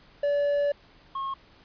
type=tone pair in turn; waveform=triangle; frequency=575 / 1083.4 Hz; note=D5 / C#6; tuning=-37 / -40 cents; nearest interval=major seventh; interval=1097 cents; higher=second; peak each=-20 / -27 dBFS; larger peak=first; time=0.23-0.72 / 1.15-1.34 s; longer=first; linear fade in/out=5 ms; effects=pink hiss -56 dBFS RMS until 1.64 s + resampled to 11025 Hz